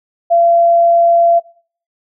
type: tone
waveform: sine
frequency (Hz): 682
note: F5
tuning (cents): -41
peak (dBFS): -7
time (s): 0.3-1.4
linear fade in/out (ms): 20
effects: noise-tail reverb RT60 0.5 s tail -21 dB re dry